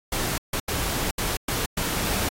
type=noise bursts at uneven times; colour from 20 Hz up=pink; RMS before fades=-26 dBFS; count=6; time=0.12-0.38 / 0.53-0.6 / 0.68-1.11 / 1.18-1.37 / 1.48-1.66 / 1.77-2.29 s; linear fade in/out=5 ms; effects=AAC 48 kbps